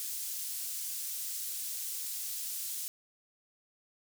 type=high-pass noise; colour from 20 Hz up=pink; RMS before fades=-38 dBFS; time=0-2.88 s; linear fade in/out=0 ms; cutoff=7200 Hz; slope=12 dB/octave; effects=none

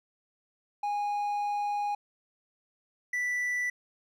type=tone pair in turn; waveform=triangle; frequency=823 / 1972.2 Hz; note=G#5 / B6; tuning=-16 / -3 cents; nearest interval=octave + minor third; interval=1513 cents; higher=second; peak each=-26 dBFS; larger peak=neither; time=0.83-1.95 / 3.13-3.7 s; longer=first; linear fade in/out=5 ms; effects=none

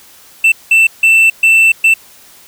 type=tone bursts at uneven times; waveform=triangle; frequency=2669 Hz; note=E7; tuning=21 cents sharp; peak=-3 dBFS; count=5; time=0.44-0.52 / 0.71-0.87 / 1.03-1.3 / 1.43-1.72 / 1.84-1.94 s; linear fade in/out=5 ms; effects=white hiss -41 dBFS RMS until 2.47 s

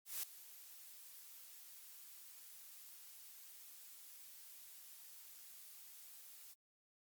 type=noise with ADSR envelope; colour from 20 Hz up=blue; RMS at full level=-40 dBFS; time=0.05-6.55 s; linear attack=180 ms; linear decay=6 ms; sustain=-17 dB; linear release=36 ms; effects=Opus 48 kbps

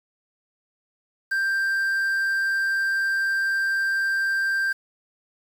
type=tone with quantisation; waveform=triangle; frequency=1578 Hz; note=G6; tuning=11 cents sharp; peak=-19 dBFS; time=1.31-4.73 s; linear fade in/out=10 ms; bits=7; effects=none

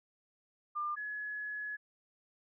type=tone pair in turn; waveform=sine; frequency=1198 / 1694.2 Hz; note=D6 / G#6; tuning=+34 / +34 cents; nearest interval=tritone; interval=600 cents; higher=second; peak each=-33 / -37 dBFS; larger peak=first; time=0.75-0.96 / 0.96-1.77 s; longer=second; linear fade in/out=20 ms; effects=none

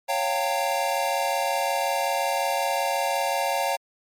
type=chord; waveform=square; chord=G half-diminished seventh; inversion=second; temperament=equal with one note detuned; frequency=554.4 / 698.5 / 784 / 912.1 Hz; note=Db5 / F5 / G5 / Bb5; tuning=0 / 0 / 0 / -38 cents; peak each=-29 dBFS; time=0.08-3.77 s; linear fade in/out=20 ms; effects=MP3 64 kbps

